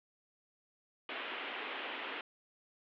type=band-pass noise; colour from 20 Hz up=white; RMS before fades=-42 dBFS; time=1.09-2.21 s; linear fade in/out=2 ms; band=250 to 3200 Hz; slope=48 dB/octave; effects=none